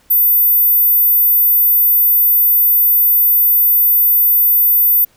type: tone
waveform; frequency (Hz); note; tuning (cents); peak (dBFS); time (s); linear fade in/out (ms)
sine; 14120; A9; +5; -8; 0.1-5.05; 10
effects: pink hiss -53 dBFS RMS until 5.16 s